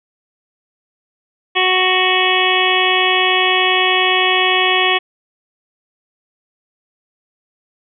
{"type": "harmonic tone", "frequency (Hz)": 370.2, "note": "F#4", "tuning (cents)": 1, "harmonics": [1, 2, 3, 5, 6, 7, 8, 9], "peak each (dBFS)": [-20, -20, -20, -20, -20, -20, -20, -20], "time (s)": [1.55, 4.99], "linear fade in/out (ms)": 20, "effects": []}